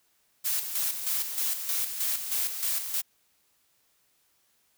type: noise with tremolo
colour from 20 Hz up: blue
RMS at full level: -28 dBFS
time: 0.44-3.02 s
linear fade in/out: 20 ms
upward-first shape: square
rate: 3.2 Hz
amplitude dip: 55%
effects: white hiss -69 dBFS RMS until 4.77 s